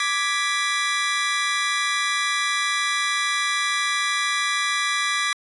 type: chord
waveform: 25% pulse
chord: G# diminished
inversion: second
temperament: equal with one note detuned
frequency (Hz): 1174.7 / 1668.9 / 1975.5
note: D6 / G#6 / B6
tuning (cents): 0 / +8 / 0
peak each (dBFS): -21 / -24 / -21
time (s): 0-5.33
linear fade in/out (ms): 2
effects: resampled to 24000 Hz